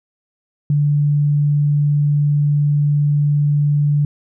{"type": "tone", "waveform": "sine", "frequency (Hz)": 146.2, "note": "D3", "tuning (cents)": -7, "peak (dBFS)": -12, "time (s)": [0.7, 4.05], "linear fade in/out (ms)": 2, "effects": []}